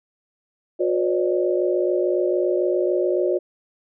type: tone cluster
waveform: sine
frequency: 361.6 / 495.1 / 559 / 606 Hz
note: F#4 / B4 / C#5 / D#5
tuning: -40 / +4 / +14 / -46 cents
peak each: -20 / -27 / -25 / -26 dBFS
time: 0.79-3.39 s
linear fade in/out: 20 ms
effects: none